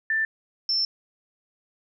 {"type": "tone pair in turn", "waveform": "sine", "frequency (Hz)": [1774, 5351], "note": ["A6", "E8"], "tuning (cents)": [14, 25], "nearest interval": "octave + perfect fifth", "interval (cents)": 1911, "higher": "second", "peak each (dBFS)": -21, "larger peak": "neither", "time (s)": [[0.1, 0.25], [0.69, 0.85]], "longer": "second", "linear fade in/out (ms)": 2, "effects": []}